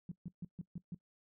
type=tone bursts; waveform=sine; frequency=174.61 Hz; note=F3; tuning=in tune; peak=-39 dBFS; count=6; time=0.09-0.946 s; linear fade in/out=2 ms; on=26 ms; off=140 ms; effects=noise-tail reverb RT60 0.1 s tail -19 dB re dry